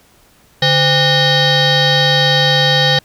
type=tone with frequency modulation; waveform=sine; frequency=1837 Hz; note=A#6; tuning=26 cents flat; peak=-8 dBFS; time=0.62-2.99 s; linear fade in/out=5 ms; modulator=661 Hz; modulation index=4; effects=tanh soft clip ceiling -4 dBFS + pink hiss -50 dBFS RMS until 3.04 s